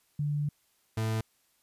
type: tone pair in turn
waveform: sine / 40% pulse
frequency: 146.83 / 110.73 Hz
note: D3 / A2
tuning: 0 / +11 cents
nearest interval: perfect fourth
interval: 489 cents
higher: first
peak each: -27 dBFS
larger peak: neither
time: 0.19-0.49 / 0.97-1.21 s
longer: first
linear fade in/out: 5 ms
effects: white hiss -70 dBFS RMS until 1.62 s + resampled to 32000 Hz